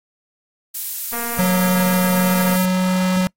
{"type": "noise", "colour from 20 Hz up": "violet", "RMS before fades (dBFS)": -24, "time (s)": [0.74, 2.66], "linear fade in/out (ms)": 10}
{"type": "click train", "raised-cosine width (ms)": 0.5, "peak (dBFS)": -16, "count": 337, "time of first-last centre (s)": [1.13, 2.56], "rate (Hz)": 235}
{"type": "tone with pitch glide", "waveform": "square", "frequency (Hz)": [183.6, 184.66], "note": ["F#3", "F#3"], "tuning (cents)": [-13, -3], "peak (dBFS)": -16, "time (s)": [1.39, 3.27], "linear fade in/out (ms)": 0, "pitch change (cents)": 10, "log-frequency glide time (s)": [2.19, 2.69]}
{"effects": ["noise-tail reverb RT60 0.1 s tail -25 dB re dry", "AAC 48 kbps"]}